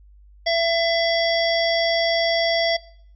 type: harmonic tone with a mistuned harmonic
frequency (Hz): 670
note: E5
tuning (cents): +28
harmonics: 1 / 3 / 5 / 7 / 8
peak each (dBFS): -20 / -25 / -27 / -28 / -29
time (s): 0.46-2.77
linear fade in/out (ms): 10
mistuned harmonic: 8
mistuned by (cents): +33
effects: noise-tail reverb RT60 0.6 s tail -21 dB re dry + added 50 Hz sine -46 dBFS peak until 3.15 s